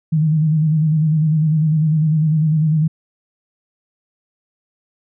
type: tone with vibrato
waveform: sine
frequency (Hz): 155.56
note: D#3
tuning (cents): 0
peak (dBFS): -12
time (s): 0.12-2.88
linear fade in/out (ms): 10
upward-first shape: square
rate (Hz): 10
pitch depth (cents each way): 47
effects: none